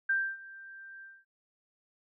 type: tone with ADSR envelope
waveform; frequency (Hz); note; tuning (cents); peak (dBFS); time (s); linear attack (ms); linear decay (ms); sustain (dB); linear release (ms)
sine; 1576; G6; +9; -24; 0.09-1.25; 8; 270; -21; 230
effects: none